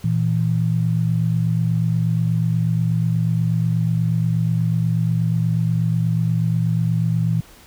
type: tone pair together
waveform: sine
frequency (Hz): 116.54 / 164.81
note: A#2 / E3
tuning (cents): 0 / 0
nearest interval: tritone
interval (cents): 600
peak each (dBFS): -19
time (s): 0.04-7.41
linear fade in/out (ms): 5
effects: pink hiss -47 dBFS RMS until 7.66 s